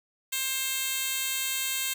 10% pulse tone with high-pass filter, 530 Hz, C5, 22 cents sharp, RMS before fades -30 dBFS, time 0.32-1.94 s, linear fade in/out 10 ms, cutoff 3700 Hz, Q 0.58, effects none

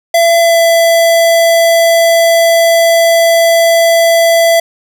square tone with pitch glide, 674 to 668.2 Hz, E5 to E5, +38 to +23 cents, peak -6 dBFS, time 0.14-4.6 s, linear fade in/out 5 ms, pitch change -15 cents, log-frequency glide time 0.4-0.58 s, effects none

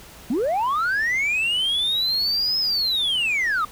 sine linear two-way sweep, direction up then down, 207.7 to 5190 to 1172 Hz, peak -17 dBFS, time 0.3-3.65 s, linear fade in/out 5 ms, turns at 2.59 s, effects tanh soft clip ceiling -18 dBFS + pink hiss -44 dBFS RMS until 3.71 s

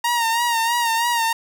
sawtooth tone with vibrato, 932.3 Hz, A#5, in tune, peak -14 dBFS, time 0.04-1.33 s, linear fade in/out 5 ms, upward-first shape sine, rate 3.1 Hz, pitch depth 53 cents each way, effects none

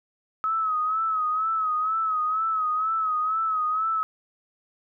sine tone with vibrato, 1280 Hz, D#6, 49 cents sharp, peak -22 dBFS, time 0.44-4.03 s, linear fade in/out 0 ms, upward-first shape sine, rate 2.1 Hz, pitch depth 58 cents each way, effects none

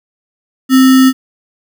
sine tone with sample-and-hold, 261.6 Hz, C4, in tune, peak -3 dBFS, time 0.69-1.13 s, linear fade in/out 50 ms, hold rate 1575 Hz, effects none

